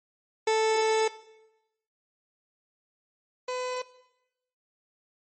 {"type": "tone pair in turn", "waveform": "30% pulse", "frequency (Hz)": [440, 503.4], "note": ["A4", "B4"], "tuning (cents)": [0, 33], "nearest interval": "major second", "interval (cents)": 233, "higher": "second", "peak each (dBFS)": [-19, -27], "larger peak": "first", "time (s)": [[0.47, 1.08], [3.48, 3.82]], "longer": "first", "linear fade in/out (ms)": 5, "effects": ["noise-tail reverb RT60 0.9 s tail -17 dB re dry", "MP3 32 kbps"]}